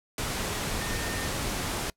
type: tone in noise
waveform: sine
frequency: 1822 Hz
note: A#6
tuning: 40 cents flat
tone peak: -38 dBFS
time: 0.81-1.28 s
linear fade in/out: 2 ms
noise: pink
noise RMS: -31 dBFS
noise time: 0.18-1.9 s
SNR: -10 dB
effects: noise-tail reverb RT60 0.1 s tail -24 dB re dry + low-pass 12000 Hz 12 dB/octave